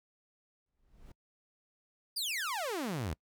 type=noise with exponential growth; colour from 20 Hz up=brown; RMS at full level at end=-47 dBFS; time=0.66-1.12 s; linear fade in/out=5 ms; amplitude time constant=100 ms
type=exponential sweep; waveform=sawtooth; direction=down; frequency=5040 to 69.3 Hz; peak=-30 dBFS; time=2.16-3.14 s; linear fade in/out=10 ms
effects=noise-tail reverb RT60 0.1 s tail -25 dB re dry